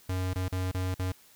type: tone with dropouts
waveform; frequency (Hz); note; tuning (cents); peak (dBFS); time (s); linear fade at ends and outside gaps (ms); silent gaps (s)
square; 92.5; F#2; 0; -29; 0.09-1.12; 5; 0.335-0.357 / 0.483-0.523 / 0.715-0.745 / 0.944-0.993
effects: white hiss -58 dBFS RMS until 1.35 s